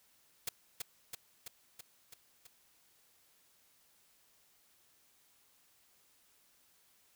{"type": "noise with echo", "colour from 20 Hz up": "white", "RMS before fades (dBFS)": -36, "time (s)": [0.47, 0.49], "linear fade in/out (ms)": 5, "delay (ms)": 330, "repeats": 6, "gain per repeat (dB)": -3, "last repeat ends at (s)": 2.47, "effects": ["white hiss -69 dBFS RMS until 7.15 s"]}